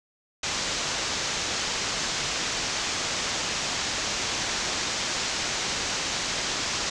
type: low-pass noise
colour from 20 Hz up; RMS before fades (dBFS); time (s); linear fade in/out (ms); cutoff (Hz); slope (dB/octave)
white; -29; 0.43-6.9; 5; 7000; 48
effects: none